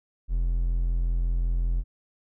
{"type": "tone", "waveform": "triangle", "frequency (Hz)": 42.7, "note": "F1", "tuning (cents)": -38, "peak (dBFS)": -20, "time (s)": [0.28, 1.84], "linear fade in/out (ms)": 50, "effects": []}